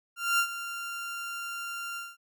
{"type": "tone with ADSR envelope", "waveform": "30% pulse", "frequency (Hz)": 1388, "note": "F6", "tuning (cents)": -11, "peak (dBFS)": -19, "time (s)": [0.16, 2.17], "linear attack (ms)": 230, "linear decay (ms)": 76, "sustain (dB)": -13, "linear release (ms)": 200, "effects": []}